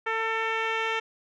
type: tone with low-pass filter sweep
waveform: 10% pulse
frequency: 447.7 Hz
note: A4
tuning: 30 cents sharp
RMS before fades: -28 dBFS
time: 0.06-1 s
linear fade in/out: 10 ms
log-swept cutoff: 2000 to 3200 Hz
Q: 1.4
effects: none